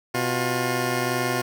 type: tone pair together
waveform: 10% pulse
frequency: 125.72 / 355.6 Hz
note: B2 / F4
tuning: +31 / +31 cents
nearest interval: octave + tritone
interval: 1800 cents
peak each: -17 dBFS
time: 0.14-1.42 s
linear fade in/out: 10 ms
effects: none

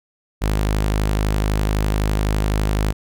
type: tone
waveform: sawtooth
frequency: 51.91 Hz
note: G#1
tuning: in tune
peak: -13 dBFS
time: 0.41-2.93 s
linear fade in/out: 20 ms
effects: none

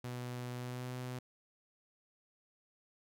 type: tone with pitch glide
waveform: sawtooth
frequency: 123.47 to 125.85 Hz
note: B2 to B2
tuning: 0 to +33 cents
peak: -36 dBFS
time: 0.04-1.19 s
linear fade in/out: 5 ms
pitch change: +33 cents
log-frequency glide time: 0.57-0.9 s
effects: none

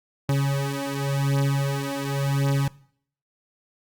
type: beating tone pair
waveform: 40% pulse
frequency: 138.5 / 139.41 Hz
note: C#3 / C#3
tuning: -1 / +10 cents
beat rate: 0.91 Hz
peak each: -24 dBFS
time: 0.29-2.68 s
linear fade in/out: 2 ms
effects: noise-tail reverb RT60 0.6 s tail -21 dB re dry + Opus 48 kbps

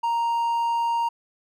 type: tone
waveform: triangle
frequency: 932.3 Hz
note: A#5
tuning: in tune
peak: -19 dBFS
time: 0.03-1.09 s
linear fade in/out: 10 ms
effects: none

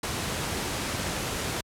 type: noise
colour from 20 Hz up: pink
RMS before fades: -30 dBFS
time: 0.03-1.61 s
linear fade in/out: 5 ms
effects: high-pass 60 Hz 12 dB/octave + low-pass 11000 Hz 12 dB/octave

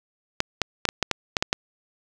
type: clicks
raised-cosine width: 0.2 ms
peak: -3 dBFS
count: 9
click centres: 0.404 / 0.617 / 0.853 / 0.889 / 1.027 / 1.113 / 1.368 / 1.425 / 1.529 s
effects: none

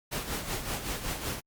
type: noise with tremolo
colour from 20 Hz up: pink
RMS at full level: -32 dBFS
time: 0.11-1.41 s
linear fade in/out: 20 ms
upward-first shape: sine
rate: 5.3 Hz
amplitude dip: 60%
effects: Opus 48 kbps

